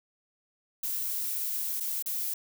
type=noise with dropouts; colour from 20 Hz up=violet; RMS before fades=-32 dBFS; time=0.83-2.34 s; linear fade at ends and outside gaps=5 ms; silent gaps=1.8-1.805 / 2.025-2.059 s; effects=none